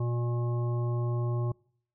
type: harmonic tone with a mistuned harmonic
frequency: 120 Hz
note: B2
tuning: 49 cents flat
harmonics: 1 / 3 / 5 / 7 / 9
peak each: -27 / -37 / -43 / -47 / -44 dBFS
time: 0-1.52 s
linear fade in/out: 5 ms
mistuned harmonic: 7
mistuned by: -17 cents
effects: noise-tail reverb RT60 0.6 s tail -26 dB re dry